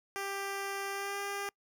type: tone with pitch glide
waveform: 10% pulse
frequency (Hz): 394.9 to 400.9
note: G4 to G4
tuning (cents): +13 to +39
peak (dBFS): -27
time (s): 0.16-1.49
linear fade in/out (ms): 0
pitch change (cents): +26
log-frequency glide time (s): 0.9-1.19
effects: noise-tail reverb RT60 0.1 s tail -26 dB re dry